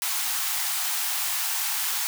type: high-pass noise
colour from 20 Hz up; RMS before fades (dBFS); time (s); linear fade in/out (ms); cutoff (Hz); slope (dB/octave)
white; -27; 0.02-2.07; 0; 700; 96
effects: none